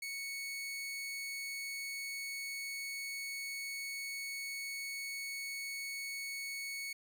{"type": "tone", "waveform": "sawtooth", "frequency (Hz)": 2217, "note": "C#7", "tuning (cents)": 0, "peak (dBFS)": -36, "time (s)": [0.02, 6.93], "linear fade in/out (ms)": 5, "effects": []}